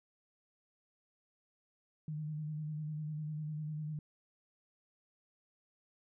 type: tone with vibrato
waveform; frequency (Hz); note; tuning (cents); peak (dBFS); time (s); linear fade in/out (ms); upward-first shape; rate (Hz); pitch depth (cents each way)
sine; 152.7; D#3; -32; -37; 2.08-3.99; 2; square; 10; 28
effects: none